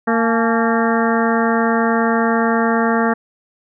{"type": "harmonic tone with a mistuned harmonic", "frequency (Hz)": 229.3, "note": "A#3", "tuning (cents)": -28, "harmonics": [1, 2, 3, 4, 5, 6, 7, 8], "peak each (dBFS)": [-17, -20, -22, -23, -24, -25, -25, -26], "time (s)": [0.07, 3.14], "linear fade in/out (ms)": 10, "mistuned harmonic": 4, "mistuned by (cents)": -96, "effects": []}